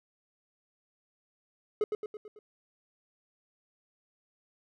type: tone with echo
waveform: triangle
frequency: 423.6 Hz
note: G#4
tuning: 34 cents sharp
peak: -22 dBFS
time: 1.81-1.84 s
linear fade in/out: 2 ms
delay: 110 ms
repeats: 5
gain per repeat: -5 dB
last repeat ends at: 2.39 s
effects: none